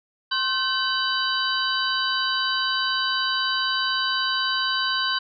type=tone cluster; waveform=sine; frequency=1059 / 1535 / 3018 / 3915 / 4663 Hz; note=C6 / G6 / F#7 / B7 / D8; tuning=+21 / -37 / +34 / -16 / -13 cents; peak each=-28 / -26 / -27 / -29 / -30 dBFS; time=0.31-5.19 s; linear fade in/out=10 ms; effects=none